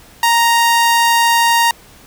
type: tone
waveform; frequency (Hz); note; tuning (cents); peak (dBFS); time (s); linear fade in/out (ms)
sawtooth; 932.3; A#5; 0; -6; 0.23-1.71; 2
effects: pink hiss -43 dBFS RMS until 2.06 s